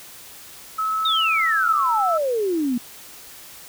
sine tone with pitch glide, 1295 to 1315.4 Hz, E6 to E6, -31 to -4 cents, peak -20 dBFS, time 0.78-2.18 s, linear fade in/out 10 ms, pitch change +27 cents, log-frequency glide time 0.91-1.44 s
sine exponential sweep, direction down, 3796 to 233.6 Hz, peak -19 dBFS, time 1.05-2.78 s, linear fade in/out 5 ms
effects white hiss -42 dBFS RMS until 3.68 s

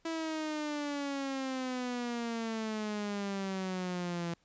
sawtooth exponential sweep, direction down, 329.6 to 168.6 Hz, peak -30 dBFS, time 0.05-4.34 s, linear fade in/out 5 ms, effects pink hiss -71 dBFS RMS until 4.44 s + resampled to 16000 Hz

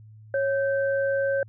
sine tone pair together, 550 / 1553.3 Hz, C#5 / G6, -14 / -16 cents, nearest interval octave + tritone, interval 1798 cents, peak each -22 / -30 dBFS, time 0.34-1.43 s, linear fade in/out 2 ms, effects added 108 Hz sine -45 dBFS peak until 1.48 s

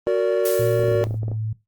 triangle chord, Gb augmented, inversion none, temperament just, 370 / 462.5 / 578.1 Hz, Gb4 / Bb4 / D5, 0 / -14 / -27 cents, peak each -19 dBFS, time 0.07-1.04 s, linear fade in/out 0 ms
blue noise with exponential decay, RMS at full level -26 dBFS, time 0.45-1.19 s, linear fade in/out 5 ms, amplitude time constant 160 ms
sine tone with pitch glide, 116.5 to 109.33 Hz, A#2 to A2, -1 to -11 cents, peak -23 dBFS, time 0.59-1.53 s, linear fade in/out 5 ms, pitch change -110 cents, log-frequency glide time 0.88-0.95 s
clicks, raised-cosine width 2 ms, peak -19 dBFS, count 12, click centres 0.796 / 0.837 / 0.884 / 0.917 / 0.952 / 1.015 / 1.069 / 1.109 / 1.143 / 1.232 / 1.282 / 1.316 s
effects noise-tail reverb RT60 0.2 s tail -17 dB re dry + Opus 32 kbps

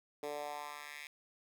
10% pulse tone with high-pass filter sweep, 146.83 Hz, D3, in tune, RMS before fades -44 dBFS, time 0.23-1.07 s, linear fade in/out 2 ms, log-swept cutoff 420 to 2300 Hz, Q 2.4, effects none

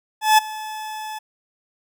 40% pulse tone with ADSR envelope, 863 Hz, A5, 34 cents flat, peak -8 dBFS, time 0.21-1.19 s, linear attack 170 ms, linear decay 13 ms, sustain -20 dB, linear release 11 ms, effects none

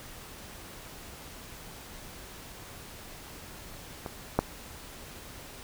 clicks, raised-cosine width 1 ms, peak -21 / -8 dBFS, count 2, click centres 4.062 / 4.39 s, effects pink hiss -46 dBFS RMS until 5.63 s

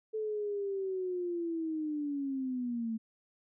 sine linear sweep, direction down, 438.6 to 220 Hz, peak -32 dBFS, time 0.13-2.98 s, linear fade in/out 20 ms, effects none

